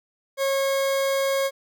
40% pulse tone, 545 Hz, C#5, 29 cents flat, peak -20 dBFS, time 0.37-1.51 s, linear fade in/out 50 ms, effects none

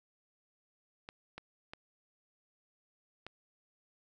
clicks, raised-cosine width 0.3 ms, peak -28 dBFS, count 4, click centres 1.089 / 1.38 / 1.735 / 3.266 s, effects none

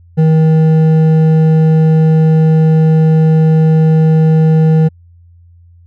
triangle tone with hard clipping, 158.7 Hz, D#3, 35 cents sharp, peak -7 dBFS, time 0.17-4.89 s, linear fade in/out 20 ms, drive 11 dB, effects added 86 Hz sine -39 dBFS peak until 5.86 s

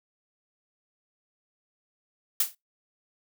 blue noise with exponential decay, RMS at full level -19 dBFS, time 2.4-2.55 s, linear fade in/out 5 ms, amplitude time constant 31 ms, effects noise-tail reverb RT60 0.2 s tail -25 dB re dry

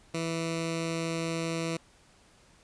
10% pulse tone with notch filter, 164.81 Hz, E3, in tune, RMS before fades -32 dBFS, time 0.14-1.77 s, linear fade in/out 5 ms, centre 840 Hz, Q 1.5, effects pink hiss -60 dBFS RMS until 2.63 s + resampled to 22050 Hz

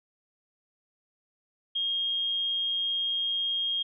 sine tone, 3241 Hz, G#7, 43 cents flat, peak -26 dBFS, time 1.75-3.83 s, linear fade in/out 10 ms, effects none

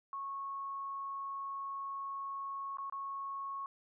sine tone with dropouts, 1100 Hz, C#6, 14 cents flat, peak -38 dBFS, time 0.13-3.66 s, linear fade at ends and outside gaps 1 ms, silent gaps 2.771-2.784 / 2.898-2.924 s, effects none

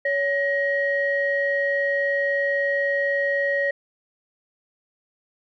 sine tone pair together, 562 / 1890.3 Hz, C#5 / A#6, +24 / +24 cents, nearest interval octave + major sixth, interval 2100 cents, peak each -22 dBFS, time 0.05-3.71 s, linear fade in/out 5 ms, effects tanh soft clip ceiling -12 dBFS

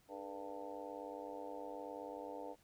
harmonic tone with a mistuned harmonic, 99 Hz, G2, 18 cents sharp, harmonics 3 / 4 / 5 / 6 / 7 / 8 / 9, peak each -52 / -54 / -49 / -53 / -53 / -56 / -52 dBFS, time 0.08-2.56 s, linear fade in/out 50 ms, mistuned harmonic 4, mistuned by +130 cents, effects pink hiss -71 dBFS RMS until 2.63 s

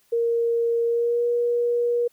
sine tone with pitch glide, 466.2 to 477.9 Hz, A#4 to A#4, 0 to +43 cents, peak -19 dBFS, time 0.12-2.08 s, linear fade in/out 10 ms, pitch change +43 cents, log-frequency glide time 0.85-1.26 s, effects white hiss -63 dBFS RMS until 2.12 s

